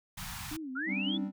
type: band-stop noise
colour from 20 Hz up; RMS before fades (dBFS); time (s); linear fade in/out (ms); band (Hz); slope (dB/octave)
pink; -41; 0.17-0.57; 10; 210 to 780; 48
type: tone with vibrato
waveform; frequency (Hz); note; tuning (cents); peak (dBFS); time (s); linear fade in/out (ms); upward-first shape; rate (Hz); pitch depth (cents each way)
sine; 287.8; D4; -35; -37; 0.51-1.28; 5; sine; 3.5; 200
type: linear sweep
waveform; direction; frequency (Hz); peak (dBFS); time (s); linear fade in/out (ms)
sine; up; 1318.5 to 3520; -33; 0.75-1.18; 20
type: chord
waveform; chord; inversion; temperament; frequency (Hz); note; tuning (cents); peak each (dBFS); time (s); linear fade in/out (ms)
triangle; G suspended fourth; none; equal; 196 / 261.6 / 293.7; G3 / C4 / D4; 0 / 0 / 0; -32 / -35 / -38; 0.86-1.32; 50
effects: none